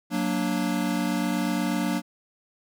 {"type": "chord", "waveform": "square", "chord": "Gb augmented", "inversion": "none", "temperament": "equal", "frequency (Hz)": [185, 233.1, 293.7], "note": ["Gb3", "Bb3", "D4"], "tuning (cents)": [0, 0, 0], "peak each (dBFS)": -29, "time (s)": [0.1, 2.02], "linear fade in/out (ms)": 50, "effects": []}